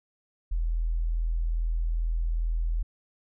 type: tone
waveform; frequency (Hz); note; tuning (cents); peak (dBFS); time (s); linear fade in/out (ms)
sine; 41.2; E1; 0; -24; 0.51-2.83; 10
effects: none